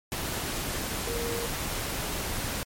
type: tone in noise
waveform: sine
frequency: 468.4 Hz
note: A#4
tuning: 8 cents sharp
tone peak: -32 dBFS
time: 1.07-1.46 s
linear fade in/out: 0 ms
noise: pink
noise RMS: -32 dBFS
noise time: 0.12-2.63 s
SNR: -3 dB
effects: MP3 64 kbps